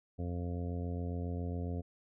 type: harmonic tone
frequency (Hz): 87.31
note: F2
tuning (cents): 0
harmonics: 1 / 2 / 3 / 4 / 5 / 6 / 7 / 8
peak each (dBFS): -36 / -42 / -43 / -54 / -47 / -50 / -55 / -52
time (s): 0.18-1.82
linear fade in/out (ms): 20
effects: none